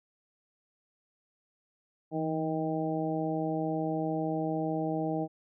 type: harmonic tone with a mistuned harmonic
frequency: 157.9 Hz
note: D#3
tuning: 26 cents sharp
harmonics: 1 / 2 / 3 / 4 / 5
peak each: -35 / -32 / -37 / -36 / -37 dBFS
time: 2.11-5.28 s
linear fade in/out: 50 ms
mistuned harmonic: 1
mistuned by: +50 cents
effects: none